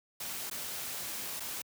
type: noise with dropouts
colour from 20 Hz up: white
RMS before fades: -39 dBFS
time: 0.2-1.62 s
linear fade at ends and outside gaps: 5 ms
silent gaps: 0.5-0.511 / 1.398-1.403 s
effects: high-pass 80 Hz 12 dB/octave